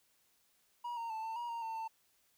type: tone with pitch steps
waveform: triangle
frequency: 959 / 923 / 882 / 896 / 953 / 929 / 900 / 895 Hz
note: A#5 / A#5 / A5 / A5 / A#5 / A#5 / A5 / A5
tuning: +49 / -17 / +4 / +31 / +38 / -6 / +39 / +29 cents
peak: -36 dBFS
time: 0.84-1.88 s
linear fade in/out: 10 ms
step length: 130 ms
effects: white hiss -73 dBFS RMS until 2.37 s